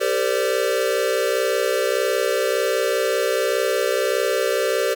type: tone cluster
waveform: square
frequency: 393.7 / 455.1 / 517 / 582 Hz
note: G4 / A#4 / C5 / D5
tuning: +8 / -42 / -21 / -16 cents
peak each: -25 dBFS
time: 0-4.95 s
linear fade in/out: 20 ms
effects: none